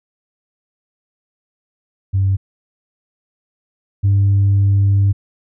sine tone pair in turn, 96.7 / 99.25 Hz, G2 / G2, -23 / +22 cents, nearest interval unison, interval 45 cents, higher second, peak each -11 / -8 dBFS, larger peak second, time 2.13-2.37 / 4.03-5.13 s, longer second, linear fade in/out 20 ms, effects tanh soft clip ceiling -8 dBFS

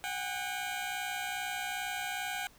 15% pulse tone pair together, 740 / 802.4 Hz, F#5 / G5, 0 / +40 cents, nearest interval minor second, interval 140 cents, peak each -31 / -31 dBFS, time 0.04-2.47 s, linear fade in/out 0 ms, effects pink hiss -60 dBFS RMS until 2.58 s

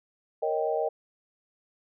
sine chord, Eb dominant seventh, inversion second, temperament equal, 466.2 / 554.4 / 622.3 / 784 Hz, Bb4 / Db5 / Eb5 / G5, 0 / 0 / 0 / 0 cents, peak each -29 / -34 / -29 / -32 dBFS, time 0.42-0.89 s, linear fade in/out 10 ms, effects none

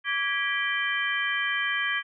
sine tone cluster, 1155 / 1650 / 1955 / 2357 / 3103 Hz, D6 / G#6 / B6 / D7 / G7, -29 / -12 / -18 / +6 / -18 cents, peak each -34 / -28 / -30 / -33 / -33 dBFS, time 0.04-2.03 s, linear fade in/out 50 ms, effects none

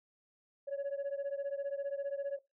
sine beating tone pair, 554.4 / 569.4 Hz, C#5 / C#5, 0 / +46 cents, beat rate 15 Hz, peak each -35 / -37 dBFS, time 0.67-2.39 s, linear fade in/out 20 ms, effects noise-tail reverb RT60 0.2 s tail -19 dB re dry + tanh soft clip ceiling -32 dBFS

